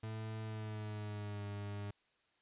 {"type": "tone with pitch glide", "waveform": "40% pulse", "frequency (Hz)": [110, 102.04], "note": ["A2", "G#2"], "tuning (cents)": [0, -30], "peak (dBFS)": -40, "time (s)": [0.03, 1.91], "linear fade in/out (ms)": 5, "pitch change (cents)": -130, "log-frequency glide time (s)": [0.42, 1.45], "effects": ["white hiss -75 dBFS RMS until 2.41 s", "resampled to 8000 Hz"]}